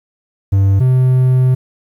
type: tone pair in turn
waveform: triangle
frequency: 97.8 / 128.54 Hz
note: G2 / C3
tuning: -4 / -30 cents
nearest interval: perfect fourth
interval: 474 cents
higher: second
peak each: -6 dBFS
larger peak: neither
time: 0.52-0.8 / 0.8-1.55 s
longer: second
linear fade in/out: 10 ms
effects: 8-bit